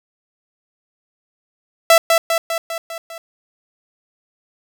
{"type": "tone with echo", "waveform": "sawtooth", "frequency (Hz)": 664, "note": "E5", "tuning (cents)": 12, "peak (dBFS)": -3, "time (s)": [1.9, 1.98], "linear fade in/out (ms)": 2, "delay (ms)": 200, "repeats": 6, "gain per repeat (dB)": -4, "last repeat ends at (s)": 3.18, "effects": []}